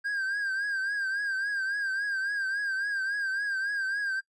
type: tone with vibrato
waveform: triangle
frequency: 1600 Hz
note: G6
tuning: 35 cents sharp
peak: -26 dBFS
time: 0.04-4.21 s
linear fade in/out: 20 ms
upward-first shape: triangle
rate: 3.6 Hz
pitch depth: 83 cents each way
effects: noise-tail reverb RT60 0.1 s tail -19 dB re dry + resampled to 24000 Hz